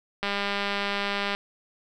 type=click train; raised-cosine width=0.3 ms; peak=-12 dBFS; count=226; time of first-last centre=0.23-1.349 s; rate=201 Hz; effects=none